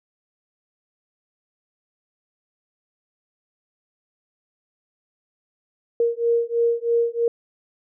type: beating tone pair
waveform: sine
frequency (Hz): 466.2 / 469.3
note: A#4 / A#4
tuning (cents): 0 / +12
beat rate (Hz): 3.1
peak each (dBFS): -21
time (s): 6-7.28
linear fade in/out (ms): 2
effects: none